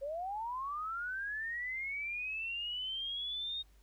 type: linear sweep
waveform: sine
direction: up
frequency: 535 to 3729 Hz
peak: -36 dBFS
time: 0.01-3.63 s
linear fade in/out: 20 ms
effects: added 50 Hz sine -60 dBFS peak until 3.82 s + pink hiss -71 dBFS RMS until 3.82 s